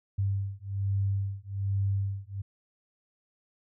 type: beating tone pair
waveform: sine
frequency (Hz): 98 / 99.2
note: G2 / G2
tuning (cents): 0 / +21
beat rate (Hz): 1.2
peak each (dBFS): -30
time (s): 0.18-2.42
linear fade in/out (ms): 10
effects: none